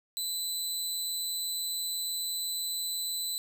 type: tone with amplitude modulation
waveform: 20% pulse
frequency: 4007 Hz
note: B7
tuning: 24 cents sharp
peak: -24 dBFS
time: 0.17-3.38 s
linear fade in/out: 0 ms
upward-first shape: sine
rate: 232 Hz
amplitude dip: 30%
effects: none